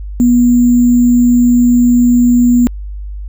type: tone with sample-and-hold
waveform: sine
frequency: 242.6 Hz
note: B3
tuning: 31 cents flat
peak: -5 dBFS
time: 0.2-2.67 s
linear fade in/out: 0 ms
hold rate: 7350 Hz
effects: added 50 Hz sine -21 dBFS peak until 3.28 s